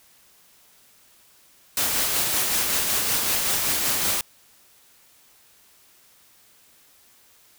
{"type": "noise with tremolo", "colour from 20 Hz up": "white", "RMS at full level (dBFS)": -22, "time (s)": [1.77, 4.21], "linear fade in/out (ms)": 2, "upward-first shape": "sine", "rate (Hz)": 5.3, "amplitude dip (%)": 30, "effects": ["white hiss -56 dBFS RMS until 7.58 s"]}